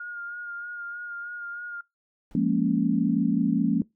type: tone with vibrato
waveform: sine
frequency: 1420 Hz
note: F6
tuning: 28 cents sharp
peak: -33 dBFS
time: 0-1.81 s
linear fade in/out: 5 ms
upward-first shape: sine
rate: 3.2 Hz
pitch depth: 25 cents each way
type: noise with exponential decay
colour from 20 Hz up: brown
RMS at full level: -44 dBFS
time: 2.31-2.48 s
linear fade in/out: 1 ms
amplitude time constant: 36 ms
type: chord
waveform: sine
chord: Bb minor seventh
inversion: second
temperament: equal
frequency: 174.61 / 207.7 / 233.1 / 277.2 Hz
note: F3 / Ab3 / Bb3 / Db4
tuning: 0 / 0 / 0 / 0 cents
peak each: -27 / -26 / -25 / -26 dBFS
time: 2.35-3.82 s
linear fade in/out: 2 ms
effects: noise-tail reverb RT60 0.2 s tail -23 dB re dry